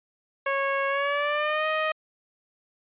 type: tone with pitch glide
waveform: 15% pulse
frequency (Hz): 550 to 624.5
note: C#5 to D#5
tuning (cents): -14 to +6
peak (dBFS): -17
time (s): 0.46-1.92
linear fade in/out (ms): 5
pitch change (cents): +220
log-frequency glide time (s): 0.88-1.67
effects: resampled to 8000 Hz